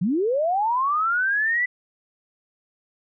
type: linear sweep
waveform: sine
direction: up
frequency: 157.7 to 2000 Hz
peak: -19 dBFS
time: 0.01-1.66 s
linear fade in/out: 10 ms
effects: none